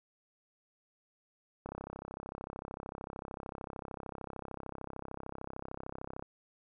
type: click train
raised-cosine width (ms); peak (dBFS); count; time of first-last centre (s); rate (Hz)
1; -27; 153; 1.66-6.225; 33.3
effects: none